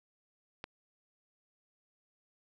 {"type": "click", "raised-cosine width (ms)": 0.3, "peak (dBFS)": -24, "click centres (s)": 0.641, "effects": []}